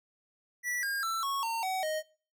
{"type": "tone with pitch steps", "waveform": "square", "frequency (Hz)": [1955, 1615.7, 1335.3, 1103.6, 912, 753.8, 622.9], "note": ["B6", "G#6", "E6", "C#6", "A#5", "F#5", "D#5"], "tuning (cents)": [-18, -48, 22, -8, -38, 32, 2], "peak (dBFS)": -31, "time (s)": [0.63, 2.03], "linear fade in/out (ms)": 50, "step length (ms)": 200, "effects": ["noise-tail reverb RT60 0.4 s tail -22 dB re dry"]}